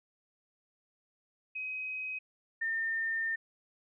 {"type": "tone pair in turn", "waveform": "sine", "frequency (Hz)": [2527, 1810.2], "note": ["D#7", "A6"], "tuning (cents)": [26, 49], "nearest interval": "tritone", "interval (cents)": 577, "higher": "first", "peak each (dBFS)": [-35, -30], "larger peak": "second", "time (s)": [[1.55, 2.19], [2.61, 3.36]], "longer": "second", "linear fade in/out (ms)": 10, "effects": []}